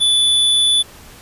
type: tone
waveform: square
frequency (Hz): 3474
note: A7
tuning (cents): -23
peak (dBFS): -12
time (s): 0-0.83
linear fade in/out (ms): 20
effects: pink hiss -41 dBFS RMS until 1.21 s + resampled to 32000 Hz